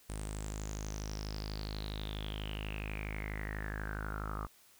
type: tone with low-pass filter sweep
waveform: sawtooth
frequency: 52.2 Hz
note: G#1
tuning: 10 cents sharp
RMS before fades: -40 dBFS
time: 0.09-4.47 s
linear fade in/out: 10 ms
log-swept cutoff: 9100 to 1200 Hz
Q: 10
effects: white hiss -63 dBFS RMS until 4.79 s